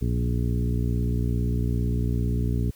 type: harmonic tone with a mistuned harmonic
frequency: 60 Hz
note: B1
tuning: 49 cents flat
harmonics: 1 / 2 / 3 / 4 / 5 / 6 / 7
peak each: -25 / -26 / -31 / -32 / -36 / -41 / -38 dBFS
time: 0.01-2.71 s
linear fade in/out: 10 ms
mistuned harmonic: 1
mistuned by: +67 cents
effects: white hiss -56 dBFS RMS until 2.75 s